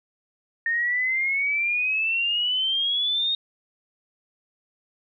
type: exponential sweep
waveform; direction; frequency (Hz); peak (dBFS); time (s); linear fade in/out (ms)
sine; up; 1827 to 3729; -21; 0.66-3.35; 2
effects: none